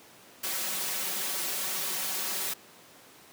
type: noise with comb filter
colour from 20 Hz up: white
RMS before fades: -32 dBFS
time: 0.43-2.54 s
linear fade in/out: 10 ms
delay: 5.3 ms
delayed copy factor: +0.9
effects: pink hiss -53 dBFS RMS until 3.32 s + high-pass 200 Hz 12 dB/octave